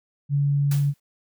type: tone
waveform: sine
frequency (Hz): 142.3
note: C#3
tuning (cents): +46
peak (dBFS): -18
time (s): 0.29-0.94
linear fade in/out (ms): 50
type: noise with exponential decay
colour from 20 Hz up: white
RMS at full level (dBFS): -32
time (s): 0.71-1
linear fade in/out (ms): 5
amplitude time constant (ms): 62
effects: none